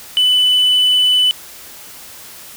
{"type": "tone with tanh clipping", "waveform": "sine", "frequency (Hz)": 2995, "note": "F#7", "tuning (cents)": 20, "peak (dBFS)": -10, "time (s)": [0.17, 1.31], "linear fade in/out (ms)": 0, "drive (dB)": 1, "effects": ["white hiss -36 dBFS RMS until 2.56 s"]}